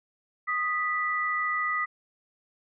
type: tone pair together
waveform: sine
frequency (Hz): 1243 / 1968.2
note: D#6 / B6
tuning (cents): -2 / -6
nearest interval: minor sixth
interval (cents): 796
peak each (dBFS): -28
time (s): 0.47-1.86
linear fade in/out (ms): 20
effects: none